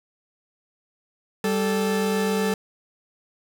40% pulse tone pair together, 195.1 / 438 Hz, G3 / A4, -8 / -8 cents, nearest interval octave + major second, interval 1400 cents, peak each -23 dBFS, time 1.44-2.54 s, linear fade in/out 2 ms, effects none

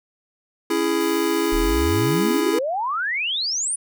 square chord, C# minor, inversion none, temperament just, 277.2 / 332.6 / 415.8 Hz, C#4 / E4 / G#4, 0 / +16 / +2 cents, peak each -28 / -22 / -24 dBFS, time 0.7-2.59 s, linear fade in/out 5 ms
blue noise, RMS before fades -38 dBFS, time 1-2.41 s, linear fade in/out 10 ms
sine exponential sweep, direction up, 32.7 to 9870 Hz, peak -21 dBFS, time 1.52-3.76 s, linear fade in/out 10 ms
effects none

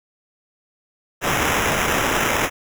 white noise with sample-and-hold, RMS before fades -20 dBFS, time 1.21-2.5 s, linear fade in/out 50 ms, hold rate 4410 Hz, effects none

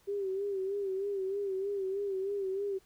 sine tone with vibrato, 392 Hz, G4, in tune, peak -31 dBFS, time 0.07-2.79 s, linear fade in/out 20 ms, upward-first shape sine, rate 3.2 Hz, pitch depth 65 cents each way, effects pink hiss -66 dBFS RMS until 2.85 s

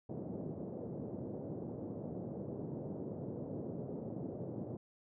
pink band-pass noise, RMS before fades -43 dBFS, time 0.09-4.77 s, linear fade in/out 5 ms, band 120 to 550 Hz, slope 24 dB/octave, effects none

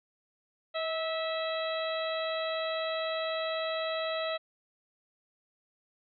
harmonic tone with a mistuned harmonic, 652 Hz, E5, 19 cents flat, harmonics 1 / 2 / 3 / 4 / 5 / 6, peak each -32 / -38 / -41 / -43 / -43 / -40 dBFS, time 0.74-4.38 s, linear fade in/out 20 ms, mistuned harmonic 1, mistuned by -29 cents, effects none

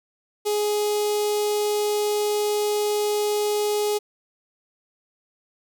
sawtooth tone with notch filter, 417.6 Hz, G#4, 10 cents sharp, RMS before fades -23 dBFS, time 0.45-3.99 s, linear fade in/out 20 ms, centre 1600 Hz, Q 0.57, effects none

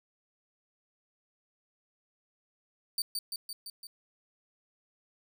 sawtooth tone with echo, 4600 Hz, D8, 37 cents flat, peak -26 dBFS, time 2.98-3.02 s, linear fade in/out 2 ms, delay 170 ms, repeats 5, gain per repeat -3 dB, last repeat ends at 3.87 s, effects none

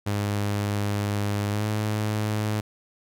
sawtooth tone with pitch glide, 102.5 to 106.61 Hz, G#2 to G#2, -22 to +46 cents, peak -20 dBFS, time 0.06-2.61 s, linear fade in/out 10 ms, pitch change +68 cents, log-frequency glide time 1.5-1.65 s, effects none

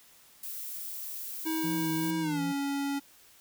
violet noise, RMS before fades -39 dBFS, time 0.43-2.11 s, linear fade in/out 5 ms
square tone with pitch glide, 320 to 280.2 Hz, D#4 to C#4, +49 to +19 cents, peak -30 dBFS, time 1.45-3 s, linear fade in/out 20 ms, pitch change -230 cents, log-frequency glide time 2.21-2.41 s
triangle tone with vibrato, 166.8 Hz, E3, 21 cents sharp, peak -32 dBFS, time 1.63-2.53 s, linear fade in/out 20 ms, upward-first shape sine, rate 2.5 Hz, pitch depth 67 cents each way
effects white hiss -58 dBFS RMS until 3.4 s

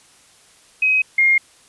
sine tone pair in turn, 2532 / 2129 Hz, D#7 / C7, +30 / +30 cents, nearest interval minor third, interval 300 cents, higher first, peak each -13 / -11 dBFS, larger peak second, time 0.82-1.02 / 1.18-1.38 s, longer neither, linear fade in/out 5 ms, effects white hiss -51 dBFS RMS until 1.68 s + resampled to 24000 Hz

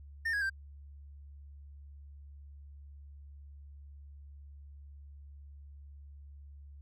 triangle tone with pitch steps, 1816 / 1656 / 1572 Hz, A#6 / G#6 / G6, -46 / -5 / +4 cents, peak -28 dBFS, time 0.25-0.499 s, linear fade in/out 10 ms, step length 83 ms, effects added 71 Hz sine -48 dBFS peak until 6.81 s

